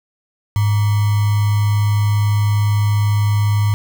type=tone with sample-and-hold; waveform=sine; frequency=103.83 Hz; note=G#2; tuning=in tune; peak=-12 dBFS; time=0.56-3.74 s; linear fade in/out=0 ms; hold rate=1050 Hz; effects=none